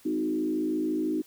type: tone with frequency modulation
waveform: sine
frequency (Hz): 311.1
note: D#4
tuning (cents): 0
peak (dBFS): -25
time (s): 0.05-1.22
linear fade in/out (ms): 10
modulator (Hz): 54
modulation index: 1
effects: white hiss -57 dBFS RMS until 1.26 s